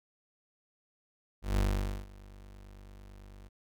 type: tone with ADSR envelope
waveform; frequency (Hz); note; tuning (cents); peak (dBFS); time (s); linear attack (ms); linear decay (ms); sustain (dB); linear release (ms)
35% pulse; 49; G1; 0; -23; 1.42-3.49; 160; 480; -24; 18
effects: none